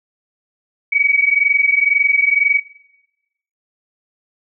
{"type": "tone pair together", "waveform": "sine", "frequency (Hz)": [2255, 2277], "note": ["C#7", "C#7"], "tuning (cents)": [29, 46], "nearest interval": "unison", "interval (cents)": 17, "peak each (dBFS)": -15, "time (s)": [0.92, 2.6], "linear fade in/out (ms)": 10, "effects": ["noise-tail reverb RT60 1.0 s tail -21 dB re dry"]}